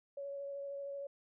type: tone with vibrato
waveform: sine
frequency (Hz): 560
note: C#5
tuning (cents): +18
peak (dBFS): -40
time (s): 0.17-1.07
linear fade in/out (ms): 5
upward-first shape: sine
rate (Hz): 13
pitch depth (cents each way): 12
effects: none